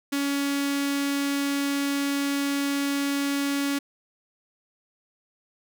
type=tone with notch filter; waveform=sawtooth; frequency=281 Hz; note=C#4; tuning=24 cents sharp; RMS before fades=-26 dBFS; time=0.12-3.79 s; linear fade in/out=10 ms; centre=690 Hz; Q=0.75; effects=none